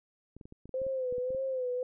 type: clicks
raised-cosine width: 3 ms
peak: -35 dBFS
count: 12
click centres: 0.366 / 0.412 / 0.455 / 0.524 / 0.656 / 0.693 / 0.817 / 0.866 / 1.125 / 1.182 / 1.305 / 1.348 s
type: tone with vibrato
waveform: sine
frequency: 514 Hz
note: C5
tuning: 31 cents flat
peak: -30 dBFS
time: 0.74-1.83 s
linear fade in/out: 2 ms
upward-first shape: sine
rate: 1.8 Hz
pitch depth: 66 cents each way
effects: none